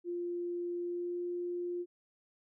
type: tone with pitch glide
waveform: sine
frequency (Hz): 349.2 to 351.8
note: F4 to F4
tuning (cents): 0 to +13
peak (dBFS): -34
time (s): 0.04-1.86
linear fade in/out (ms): 50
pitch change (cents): +13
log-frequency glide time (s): 0.78-1.23
effects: none